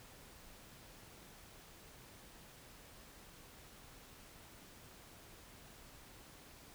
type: silence
effects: pink hiss -58 dBFS RMS until 6.74 s